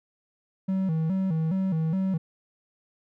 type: tone with vibrato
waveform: triangle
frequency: 174.61 Hz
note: F3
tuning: in tune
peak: -21 dBFS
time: 0.68-2.18 s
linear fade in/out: 10 ms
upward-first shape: square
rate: 2.4 Hz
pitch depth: 150 cents each way
effects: none